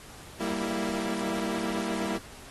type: chord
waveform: sawtooth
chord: E diminished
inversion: first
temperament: equal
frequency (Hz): 196 / 233.1 / 329.6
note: G3 / Bb3 / E4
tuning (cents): 0 / 0 / 0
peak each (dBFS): -30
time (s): 0.4-2.18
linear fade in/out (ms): 10
effects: pink hiss -48 dBFS RMS until 2.5 s + AAC 32 kbps